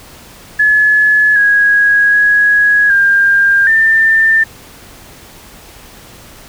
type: tone with pitch steps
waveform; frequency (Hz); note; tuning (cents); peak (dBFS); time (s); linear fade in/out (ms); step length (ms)
sine; 1708 / 1654 / 1667 / 1601 / 1791; G#6 / G#6 / G#6 / G6 / A6; +48 / -8 / +6 / +36 / +30; -6; 0.59-4.44; 10; 770
effects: pink hiss -37 dBFS RMS until 6.48 s